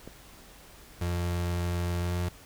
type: click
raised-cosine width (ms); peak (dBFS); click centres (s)
2; -27; 0.076
type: tone with pitch glide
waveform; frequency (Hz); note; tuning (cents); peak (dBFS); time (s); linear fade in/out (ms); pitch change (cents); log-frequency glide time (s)
35% pulse; 87.31 to 88.43; F2 to F2; 0 to +22; -26; 1.01-2.29; 5; +22; 2.02-2.17
effects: added 50 Hz sine -57 dBFS peak until 2.45 s + pink hiss -52 dBFS RMS until 2.45 s